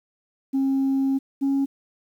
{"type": "tone pair in turn", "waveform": "sine", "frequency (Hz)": [270, 274.7], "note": ["C#4", "C#4"], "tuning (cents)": [-45, -16], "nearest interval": "unison", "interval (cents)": 29, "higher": "second", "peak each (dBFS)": -17, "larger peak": "neither", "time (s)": [[0.53, 1.19], [1.41, 1.66]], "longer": "first", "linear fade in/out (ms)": 20, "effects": ["tanh soft clip ceiling -17 dBFS", "9-bit"]}